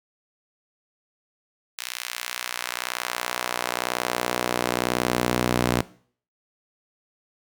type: tone with high-pass filter sweep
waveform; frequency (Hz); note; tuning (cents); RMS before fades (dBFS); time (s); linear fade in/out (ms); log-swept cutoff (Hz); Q
sawtooth; 61; B1; -21; -27; 1.78-5.82; 5; 2600 to 170; 0.74
effects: noise-tail reverb RT60 0.5 s tail -19 dB re dry